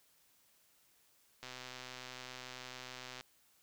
click train, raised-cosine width 0.2 ms, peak -29 dBFS, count 227, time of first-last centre 1.43-3.21 s, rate 127 Hz, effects white hiss -70 dBFS RMS until 3.62 s

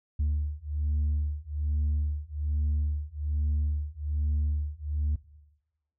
sine beating tone pair, 73.8 / 75 Hz, D2 / D2, +9 / +37 cents, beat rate 1.2 Hz, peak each -27 dBFS, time 0.19-5.16 s, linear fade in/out 10 ms, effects noise-tail reverb RT60 1.0 s tail -20 dB re dry + tanh soft clip ceiling -22 dBFS

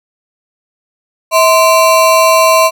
square ring-modulated tone, 843 Hz, G#5, 26 cents sharp, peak -3 dBFS, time 1.31-2.71 s, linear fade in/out 50 ms, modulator 197 Hz, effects none

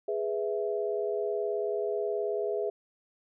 sine chord, E major, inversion first, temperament equal, 415.3 / 493.9 / 659.3 Hz, G#4 / B4 / E5, 0 / 0 / 0 cents, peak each -30 / -35 / -34 dBFS, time 0.08-2.7 s, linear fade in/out 5 ms, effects none

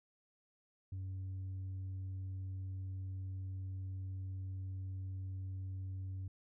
sine tone, 94.7 Hz, F#2, 41 cents sharp, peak -37 dBFS, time 0.92-6.28 s, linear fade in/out 5 ms, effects tanh soft clip ceiling -39 dBFS

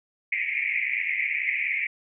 white band-pass noise, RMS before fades -27 dBFS, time 0.32-1.87 s, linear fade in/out 5 ms, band 2000 to 2400 Hz, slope 96 dB/octave, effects none

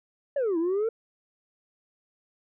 sine exponential two-way sweep, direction down then up, 591 to 319.8 to 465 Hz, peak -21 dBFS, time 0.36-0.89 s, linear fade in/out 5 ms, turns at 0.58 s, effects tanh soft clip ceiling -22 dBFS

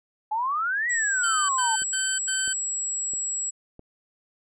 sine exponential two-way sweep, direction up then down, 835 to 1975.5 to 868 Hz, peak -23 dBFS, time 0.31-1.76 s, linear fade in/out 10 ms, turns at 0.89 s
sine tone, 7740 Hz, B8, 36 cents flat, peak -26 dBFS, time 0.89-3.51 s, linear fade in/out 20 ms
25% pulse tone bursts, 1538 Hz, G6, 33 cents flat, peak -23 dBFS, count 4, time 1.23-2.534 s, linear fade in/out 10 ms, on 260 ms, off 88 ms
click train, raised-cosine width 2 ms, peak -31 dBFS, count 4, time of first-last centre 1.82-3.794 s, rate 1.52 Hz
effects resampled to 24000 Hz

